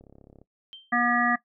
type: click train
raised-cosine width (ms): 2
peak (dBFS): -37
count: 15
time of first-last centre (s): 0.01-0.416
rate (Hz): 34.5
type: tone with exponential decay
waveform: sine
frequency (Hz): 3136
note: G7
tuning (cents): 0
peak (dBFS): -37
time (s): 0.73-0.97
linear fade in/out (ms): 0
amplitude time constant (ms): 51
type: harmonic tone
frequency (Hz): 241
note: B3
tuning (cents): -42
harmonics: 1 / 3 / 5 / 7 / 8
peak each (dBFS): -27 / -27 / -27 / -27 / -27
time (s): 0.92-1.36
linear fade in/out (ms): 10
effects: noise-tail reverb RT60 0.1 s tail -17 dB re dry

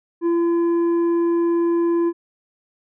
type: tone with tanh clipping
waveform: sine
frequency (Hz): 339.7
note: F4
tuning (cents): -48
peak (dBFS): -17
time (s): 0.21-2.13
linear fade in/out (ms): 50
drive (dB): 6
effects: none

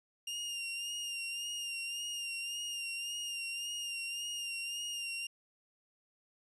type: tone with vibrato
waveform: sawtooth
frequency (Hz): 2807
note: F7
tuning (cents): +8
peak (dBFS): -34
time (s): 0.27-5.27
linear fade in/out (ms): 5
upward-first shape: sine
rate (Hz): 1.8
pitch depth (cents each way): 37
effects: resampled to 24000 Hz

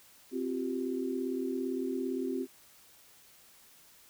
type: chord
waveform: sine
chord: C suspended fourth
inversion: none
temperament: equal with one note detuned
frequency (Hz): 261.6 / 349.2 / 386.8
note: C4 / F4 / G4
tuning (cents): 0 / 0 / -23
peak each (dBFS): -34 / -37 / -36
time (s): 0.31-2.47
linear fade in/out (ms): 50
effects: white hiss -59 dBFS RMS until 4.09 s

